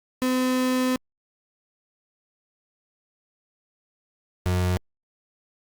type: tone pair in turn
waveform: 35% pulse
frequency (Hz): 255.3 / 90.55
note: C4 / F#2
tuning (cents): -42 / -37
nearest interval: octave + tritone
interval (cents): 1795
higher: first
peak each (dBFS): -19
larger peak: neither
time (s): 0.22-0.96 / 4.46-4.77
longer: first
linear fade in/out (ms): 0
effects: Opus 48 kbps